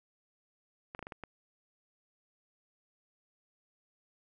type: clicks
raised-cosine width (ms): 0.5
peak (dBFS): -27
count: 6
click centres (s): 0.949 / 0.992 / 1.027 / 1.069 / 1.122 / 1.237
effects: none